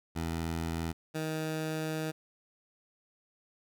15% pulse tone pair in turn, 82.41 / 157.29 Hz, E2 / D#3, 0 / +19 cents, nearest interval major seventh, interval 1119 cents, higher second, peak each -26 dBFS, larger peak neither, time 0.15-0.93 / 1.14-2.12 s, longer second, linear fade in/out 20 ms, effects none

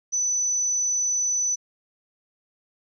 sine tone, 5990 Hz, F#8, 20 cents sharp, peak -21 dBFS, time 0.12-1.56 s, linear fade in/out 20 ms, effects none

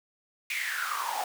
pink noise with high-pass filter sweep, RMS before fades -32 dBFS, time 0.5-1.24 s, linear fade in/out 2 ms, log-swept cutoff 2400 to 740 Hz, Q 8.6, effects none

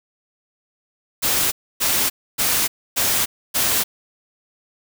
white noise bursts, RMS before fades -19 dBFS, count 5, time 1.22-3.84 s, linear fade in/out 20 ms, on 300 ms, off 280 ms, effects none

